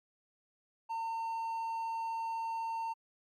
triangle tone, 908 Hz, A#5, 46 cents flat, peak -32 dBFS, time 0.89-2.94 s, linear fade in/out 20 ms, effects MP3 96 kbps

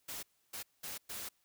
white noise bursts at uneven times, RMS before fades -43 dBFS, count 4, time 0.08-0.23 / 0.53-0.63 / 0.83-0.98 / 1.09-1.29 s, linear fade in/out 10 ms, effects white hiss -75 dBFS RMS until 1.44 s

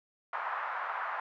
white band-pass noise, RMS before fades -36 dBFS, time 0.33-1.2 s, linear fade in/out 2 ms, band 820 to 1400 Hz, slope 24 dB/octave, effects none

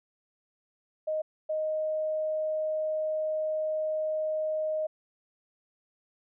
sine tone bursts at uneven times, 622.3 Hz, D#5, in tune, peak -27 dBFS, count 2, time 1.07-1.22 / 1.49-4.87 s, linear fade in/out 10 ms, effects none

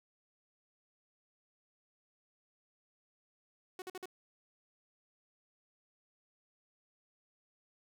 sawtooth tone bursts, 369.8 Hz, F#4, 1 cent flat, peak -38 dBFS, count 4, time 3.79-4.057 s, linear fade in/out 2 ms, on 30 ms, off 49 ms, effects none

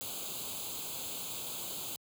white noise with comb filter, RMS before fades -40 dBFS, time 0.01-1.96 s, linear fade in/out 0 ms, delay 0.27 ms, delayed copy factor +0.9, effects high-pass 80 Hz 12 dB/octave

